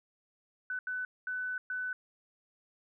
sine tone bursts at uneven times, 1500 Hz, F#6, 23 cents sharp, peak -33 dBFS, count 4, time 0.7-0.79 / 0.87-1.05 / 1.27-1.58 / 1.7-1.93 s, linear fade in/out 2 ms, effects none

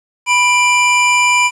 square tone pair together, 987.8 / 2365 Hz, B5 / D7, 0 / +12 cents, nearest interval octave + minor third, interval 1512 cents, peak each -14 / -12 dBFS, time 0.26-1.51 s, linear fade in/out 50 ms, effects resampled to 24000 Hz + 7-bit

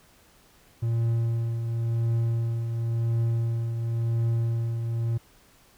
triangle tone with tremolo, 115.6 Hz, A#2, 14 cents flat, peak -19 dBFS, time 0.82-5.18 s, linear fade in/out 10 ms, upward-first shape triangle, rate 0.94 Hz, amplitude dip 50%, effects pink hiss -58 dBFS RMS until 5.77 s

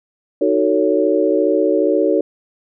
sine chord, D# half-diminished seventh, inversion none, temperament just, 311.1 / 373.4 / 448 / 560 Hz, D#4 / F#4 / A4 / C#5, 0 / +16 / +31 / +18 cents, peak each -18 dBFS, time 0.41-2.21 s, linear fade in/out 5 ms, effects none

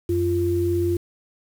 sine tone pair together, 91.7 / 346.2 Hz, F#2 / F4, -15 / -15 cents, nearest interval octave + major seventh, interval 2300 cents, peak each -24 / -20 dBFS, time 0.09-0.97 s, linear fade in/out 5 ms, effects 7-bit

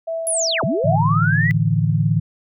sine tone with tremolo, 657 Hz, E5, 6 cents flat, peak -21 dBFS, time 0.07-0.96 s, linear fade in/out 10 ms, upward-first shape sine, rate 3.6 Hz, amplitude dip 25%
sine linear two-way sweep, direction down then up, 11020 to 110 to 2002 Hz, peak -18 dBFS, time 0.27-1.51 s, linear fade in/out 0 ms, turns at 0.64 s
sine chord, A suspended fourth, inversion none, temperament equal, 110 / 146.83 / 164.81 Hz, A2 / D3 / E3, 0 / 0 / 0 cents, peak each -19 dBFS, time 0.84-2.2 s, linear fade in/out 10 ms
effects none

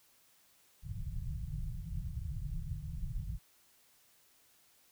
pink low-pass noise, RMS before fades -39 dBFS, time 0.82-3.39 s, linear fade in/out 50 ms, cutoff 170 Hz, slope 96 dB/octave, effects white hiss -67 dBFS RMS until 4.91 s

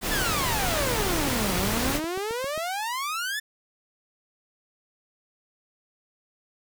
pink noise, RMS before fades -27 dBFS, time 0.01-2.01 s, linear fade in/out 50 ms
sawtooth exponential two-way sweep, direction down then up, 1784 to 174.7 to 1784 Hz, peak -24 dBFS, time 0.11-3.4 s, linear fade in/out 10 ms, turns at 1.55 s
click train, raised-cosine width 2 ms, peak -25 dBFS, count 8, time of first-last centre 1.64-2.577 s, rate 7.47 Hz
effects none

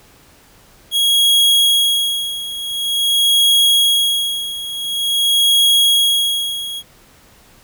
45% pulse tone with tremolo, 3309 Hz, G#7, 7 cents flat, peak -9 dBFS, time 0.91-6.83 s, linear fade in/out 50 ms, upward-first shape sine, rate 0.47 Hz, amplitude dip 80%, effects pink hiss -48 dBFS RMS until 7.63 s

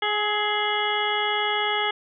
harmonic tone with a mistuned harmonic, 418.1 Hz, G#4, 12 cents sharp, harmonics 1 / 2 / 3 / 4 / 5 / 7 / 8, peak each -30 / -27 / -30 / -32 / -28 / -31 / -30 dBFS, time 0.02-1.91 s, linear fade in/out 5 ms, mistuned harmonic 3, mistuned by +25 cents, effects none

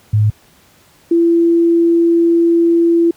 sine tone pair in turn, 106.2 / 337.2 Hz, G#2 / E4, +39 / +39 cents, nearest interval octave + minor sixth, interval 2000 cents, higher second, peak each -8 dBFS, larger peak neither, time 0.13-0.3 / 1.11-3.11 s, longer second, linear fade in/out 5 ms, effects pink hiss -49 dBFS RMS until 3.16 s + high-pass 60 Hz 12 dB/octave

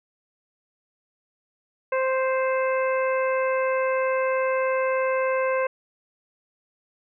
harmonic tone, 523.3 Hz, C5, in tune, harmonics 1 / 2 / 3 / 4 / 5, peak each -22 / -28 / -32 / -34 / -36 dBFS, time 1.92-5.67 s, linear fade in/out 5 ms, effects none

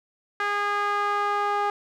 sawtooth tone with band-pass filter sweep, 409.4 Hz, G#4, 25 cents flat, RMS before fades -25 dBFS, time 0.4-1.7 s, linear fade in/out 2 ms, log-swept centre 1500 to 1000 Hz, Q 2.6, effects none

